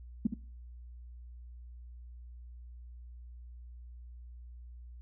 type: tone with echo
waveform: sine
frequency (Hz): 222.3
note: A3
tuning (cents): +18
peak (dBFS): -23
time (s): 0.25-0.27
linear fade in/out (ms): 5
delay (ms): 71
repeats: 1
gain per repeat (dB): -8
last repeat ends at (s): 0.341
effects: noise-tail reverb RT60 0.5 s tail -22 dB re dry + added 60 Hz sine -46 dBFS peak until 5.01 s